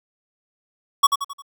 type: tone with echo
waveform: square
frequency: 1121 Hz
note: C#6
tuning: 19 cents sharp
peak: -10 dBFS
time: 1.03-1.07 s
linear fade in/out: 10 ms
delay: 88 ms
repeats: 4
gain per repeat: -7 dB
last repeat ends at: 1.422 s
effects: none